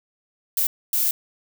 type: noise bursts at uneven times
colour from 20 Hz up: violet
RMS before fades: -21 dBFS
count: 2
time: 0.57-0.67 / 0.93-1.11 s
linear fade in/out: 2 ms
effects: none